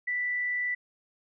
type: tone with frequency modulation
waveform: sine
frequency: 1975 Hz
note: B6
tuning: in tune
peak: -27 dBFS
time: 0.07-0.75 s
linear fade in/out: 10 ms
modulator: 71.5 Hz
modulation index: 0.24
effects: none